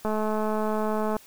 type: click train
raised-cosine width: 1 ms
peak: -15 dBFS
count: 241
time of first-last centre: 0.05-1.166 s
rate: 215 Hz
effects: white hiss -52 dBFS RMS until 1.26 s